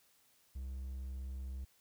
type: tone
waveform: triangle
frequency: 65.41 Hz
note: C2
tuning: in tune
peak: -38 dBFS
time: 0.55-1.65 s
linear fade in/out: 10 ms
effects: white hiss -70 dBFS RMS until 1.8 s